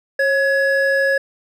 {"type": "tone pair together", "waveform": "triangle", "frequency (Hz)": [545.1, 1688], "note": ["C#5", "G#6"], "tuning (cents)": [-29, 28], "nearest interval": "octave + minor sixth", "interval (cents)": 1957, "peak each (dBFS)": -15, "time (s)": [0.19, 1.18], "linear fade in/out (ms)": 5, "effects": []}